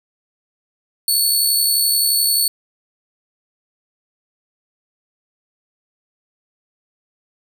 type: tone with amplitude modulation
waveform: 15% pulse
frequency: 4435 Hz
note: C#8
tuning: in tune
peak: -6 dBFS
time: 1.08-2.48 s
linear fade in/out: 2 ms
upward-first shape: sine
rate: 71.5 Hz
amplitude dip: 35%
effects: none